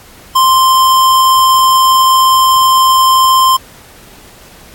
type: tone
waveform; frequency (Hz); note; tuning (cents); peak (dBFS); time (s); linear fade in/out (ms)
square; 1046.5; C6; 0; -6; 0.35-3.57; 10
effects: pink hiss -38 dBFS RMS until 4.74 s + AAC 64 kbps

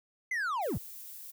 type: linear sweep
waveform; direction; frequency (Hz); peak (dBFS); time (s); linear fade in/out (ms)
triangle; down; 2093 to 55; -28; 0.31-0.78; 5
type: noise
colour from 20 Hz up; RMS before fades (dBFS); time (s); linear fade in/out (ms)
violet; -46; 0.61-1.32; 20
effects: none

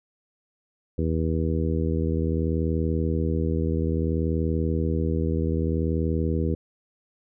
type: harmonic tone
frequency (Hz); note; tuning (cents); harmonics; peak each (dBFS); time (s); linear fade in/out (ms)
80.6; E2; -38; 1 / 2 / 3 / 4 / 5 / 6; -25 / -28 / -30 / -31 / -32 / -33; 0.98-6.55; 5
effects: none

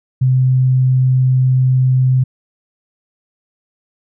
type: tone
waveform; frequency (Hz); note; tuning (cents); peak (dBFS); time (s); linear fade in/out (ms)
sine; 129.1; C3; -23; -9; 0.21-2.24; 10
effects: none

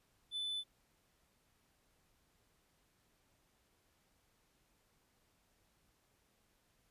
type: tone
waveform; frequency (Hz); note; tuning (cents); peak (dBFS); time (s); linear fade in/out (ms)
triangle; 3503; A7; -8; -36; 0.31-0.64; 50
effects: pink hiss -75 dBFS RMS until 6.9 s + resampled to 32000 Hz

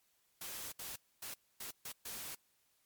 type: noise bursts at uneven times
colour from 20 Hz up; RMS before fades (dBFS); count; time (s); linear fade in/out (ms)
white; -45; 6; 0.41-0.72 / 0.79-0.96 / 1.22-1.34 / 1.6-1.71 / 1.85-1.92 / 2.05-2.35; 5
effects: white hiss -75 dBFS RMS until 2.85 s + MP3 96 kbps

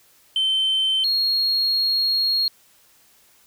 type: tone pair in turn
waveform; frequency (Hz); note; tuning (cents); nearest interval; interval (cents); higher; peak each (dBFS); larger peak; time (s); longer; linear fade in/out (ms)
sine; 3090 / 4283; G7 / C8; -26 / +40; tritone; 566; second; -16; neither; 0.36-1.04 / 1.04-2.48; second; 2
effects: tanh soft clip ceiling -15 dBFS + white hiss -56 dBFS RMS until 3.46 s

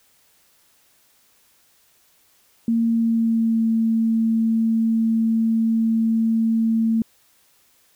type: tone with pitch glide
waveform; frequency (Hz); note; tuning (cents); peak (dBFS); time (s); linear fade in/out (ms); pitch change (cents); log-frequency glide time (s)
sine; 229.6 to 225.3; A#3 to A3; -26 to +41; -16; 2.68-7.02; 2; -33; 2.84-3.69
effects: white hiss -59 dBFS RMS until 7.95 s

